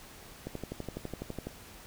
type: click train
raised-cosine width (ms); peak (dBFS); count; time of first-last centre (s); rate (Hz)
2; -23; 13; 0.47-1.47; 12
effects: pink hiss -51 dBFS RMS until 1.86 s